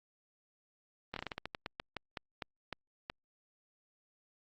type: slowing click train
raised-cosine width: 0.3 ms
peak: -22 dBFS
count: 16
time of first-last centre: 1.14-3.099 s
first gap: 23 ms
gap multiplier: 1.22
effects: Opus 32 kbps